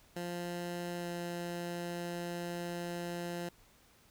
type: tone with pitch glide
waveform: 15% pulse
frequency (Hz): 174.61 to 173.5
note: F3 to F3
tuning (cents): 0 to -11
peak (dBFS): -31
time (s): 0.16-3.49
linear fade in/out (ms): 5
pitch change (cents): -11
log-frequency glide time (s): 0.98-1.07
effects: pink hiss -64 dBFS RMS until 4.1 s